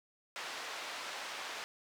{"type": "band-pass noise", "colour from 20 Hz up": "pink", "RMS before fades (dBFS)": -43, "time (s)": [0.36, 1.64], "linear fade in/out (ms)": 0, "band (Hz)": [790, 5100], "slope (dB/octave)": 12, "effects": []}